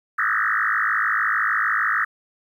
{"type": "tone with frequency modulation", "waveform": "sine", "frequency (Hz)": 1568, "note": "G6", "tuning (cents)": 0, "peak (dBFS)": -18, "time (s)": [0.18, 2.05], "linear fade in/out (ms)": 10, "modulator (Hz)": 53.3, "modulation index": 6.5, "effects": ["9-bit"]}